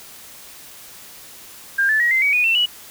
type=tone with pitch steps; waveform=sine; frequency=1600 / 1744.8 / 1902.7 / 2075 / 2263 / 2468 / 2691 / 2934 Hz; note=G6 / A6 / A#6 / C7 / C#7 / D#7 / E7 / F#7; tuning=+35 / -15 / +35 / -15 / +35 / -15 / +35 / -15 cents; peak=-14 dBFS; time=1.78-2.66 s; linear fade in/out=10 ms; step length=110 ms; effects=white hiss -41 dBFS RMS until 2.9 s